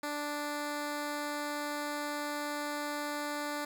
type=tone; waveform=10% pulse; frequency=293.7 Hz; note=D4; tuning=in tune; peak=-26 dBFS; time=0.03-3.65 s; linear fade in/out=5 ms; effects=none